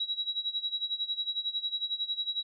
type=tone with tremolo; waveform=sine; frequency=3875 Hz; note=B7; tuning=34 cents flat; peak=-27 dBFS; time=0-2.43 s; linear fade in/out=5 ms; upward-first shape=sine; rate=11 Hz; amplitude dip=85%; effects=none